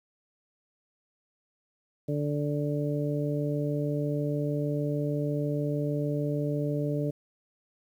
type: harmonic tone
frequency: 146.4 Hz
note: D3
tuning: 5 cents flat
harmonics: 1 / 2 / 3 / 4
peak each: -29 / -32 / -34 / -35 dBFS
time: 2.08-7.11 s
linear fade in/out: 10 ms
effects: 10-bit